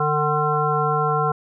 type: harmonic tone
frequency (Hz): 150.3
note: D3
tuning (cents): +40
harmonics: 1 / 3 / 5 / 7 / 9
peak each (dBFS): -24 / -24 / -24 / -24 / -24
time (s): 0-1.32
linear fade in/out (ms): 5
effects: none